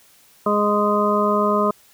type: harmonic tone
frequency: 207.3 Hz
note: G#3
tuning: 3 cents flat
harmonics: 1 / 2 / 3 / 5 / 6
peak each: -22 / -22 / -22 / -22 / -22 dBFS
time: 0.46-1.71 s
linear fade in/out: 5 ms
effects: white hiss -53 dBFS RMS until 1.93 s